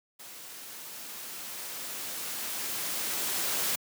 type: noise with level ramp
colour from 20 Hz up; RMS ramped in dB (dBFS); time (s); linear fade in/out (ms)
white; -46 to -29; 0.19-3.76; 10
effects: high-pass 150 Hz 12 dB/octave